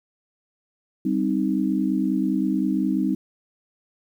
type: chord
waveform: sine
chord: C minor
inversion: second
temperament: equal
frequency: 196 / 261.6 / 311.1 Hz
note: G3 / C4 / Eb4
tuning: 0 / 0 / 0 cents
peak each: -24 dBFS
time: 1.05-3.15 s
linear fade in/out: 5 ms
effects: 9-bit